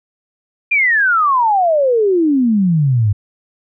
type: exponential sweep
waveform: sine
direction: down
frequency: 2446 to 98 Hz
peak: -10 dBFS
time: 0.71-3.13 s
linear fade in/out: 10 ms
effects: none